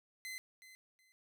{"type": "tone with echo", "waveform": "sawtooth", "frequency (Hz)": 2049, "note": "C7", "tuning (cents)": -37, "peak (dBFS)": -39, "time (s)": [0.25, 0.38], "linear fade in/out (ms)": 0, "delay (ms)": 370, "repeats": 2, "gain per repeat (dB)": -13, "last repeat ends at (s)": 1.12, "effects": []}